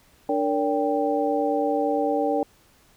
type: tone cluster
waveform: sine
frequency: 295 / 461.1 / 570 / 787 Hz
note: D4 / A#4 / C#5 / G5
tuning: +8 / -19 / +48 / +7 cents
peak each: -26 dBFS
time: 0.29-2.43 s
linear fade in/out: 2 ms
effects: pink hiss -58 dBFS RMS until 2.96 s